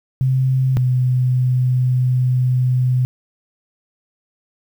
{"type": "tone pair in turn", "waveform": "sine", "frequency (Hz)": [130.81, 126.65], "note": ["C3", "B2"], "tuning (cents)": [0, 44], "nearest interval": "minor second", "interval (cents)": 56, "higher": "first", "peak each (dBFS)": -13, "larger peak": "neither", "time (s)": [[0.21, 0.77], [0.77, 3.05]], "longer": "second", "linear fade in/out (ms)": 0, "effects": ["8-bit"]}